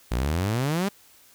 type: exponential sweep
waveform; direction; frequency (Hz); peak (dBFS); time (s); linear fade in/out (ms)
sawtooth; up; 55 to 207.7; -19; 0.11-0.89; 10
effects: white hiss -55 dBFS RMS until 1.34 s